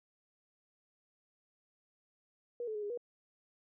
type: tone with pitch steps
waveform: sine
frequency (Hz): 479.7 / 434.2 / 420 / 410.5 / 481.2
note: A#4 / A4 / G#4 / G#4 / B4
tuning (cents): +50 / -23 / +19 / -20 / -45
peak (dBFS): -36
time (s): 2.6-2.975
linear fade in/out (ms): 2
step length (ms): 75
effects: none